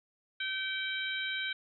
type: harmonic tone with a mistuned harmonic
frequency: 770 Hz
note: G5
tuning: 31 cents flat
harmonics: 2 / 3 / 4 / 5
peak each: -36 / -38 / -39 / -40 dBFS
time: 0.4-1.53 s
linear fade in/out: 5 ms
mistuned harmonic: 4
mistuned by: +29 cents
effects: none